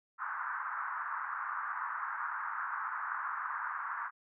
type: band-pass noise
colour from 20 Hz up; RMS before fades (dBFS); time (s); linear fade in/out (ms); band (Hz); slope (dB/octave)
pink; -38; 0.18-4.11; 50; 1000 to 1600; 48
effects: none